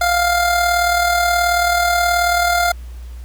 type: tone with amplitude modulation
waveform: 25% pulse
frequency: 700 Hz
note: F5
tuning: 4 cents sharp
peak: -8 dBFS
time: 0.01-2.72 s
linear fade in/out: 5 ms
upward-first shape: sine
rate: 38.6 Hz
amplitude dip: 40%
effects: added 60 Hz sine -29 dBFS peak until 3.24 s + pink hiss -49 dBFS RMS until 3.24 s